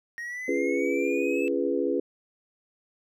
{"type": "linear sweep", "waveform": "triangle", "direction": "up", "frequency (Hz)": [1864.7, 2637], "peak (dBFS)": -31, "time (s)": [0.18, 1.48], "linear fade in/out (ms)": 0}
{"type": "chord", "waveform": "sine", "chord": "C# dominant seventh", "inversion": "none", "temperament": "equal with one note detuned", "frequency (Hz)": [277.2, 342, 415.3, 493.9], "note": ["C#4", "E#4", "G#4", "B4"], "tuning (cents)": [0, -36, 0, 0], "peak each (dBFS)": -29, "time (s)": [0.48, 2], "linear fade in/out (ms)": 5}
{"effects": []}